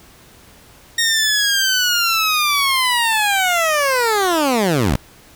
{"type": "linear sweep", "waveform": "15% pulse", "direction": "down", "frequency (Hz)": [1864.7, 53.1], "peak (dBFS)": -8, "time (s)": [0.98, 4.96], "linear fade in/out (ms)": 5, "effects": ["pink hiss -46 dBFS RMS until 5.35 s"]}